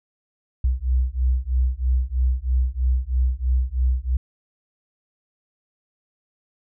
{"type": "beating tone pair", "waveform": "sine", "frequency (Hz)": [61.74, 64.84], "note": ["B1", "C2"], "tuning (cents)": [0, -15], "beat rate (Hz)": 3.1, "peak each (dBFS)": -21, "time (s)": [0.64, 4.17], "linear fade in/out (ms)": 5, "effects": []}